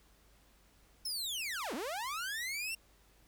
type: linear two-way sweep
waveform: sawtooth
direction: down then up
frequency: 5370 to 211 to 2763 Hz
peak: -33 dBFS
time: 1.05-2.75 s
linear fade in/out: 5 ms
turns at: 1.74 s
effects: added 50 Hz sine -66 dBFS peak until 3.27 s + pink hiss -67 dBFS RMS until 3.27 s